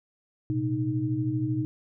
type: tone cluster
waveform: sine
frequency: 115.8 / 128.6 / 310.1 Hz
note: A#2 / C3 / D#4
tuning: -11 / -30 / -6 cents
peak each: -31 / -29 / -28 dBFS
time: 0.5-1.65 s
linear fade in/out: 0 ms
effects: none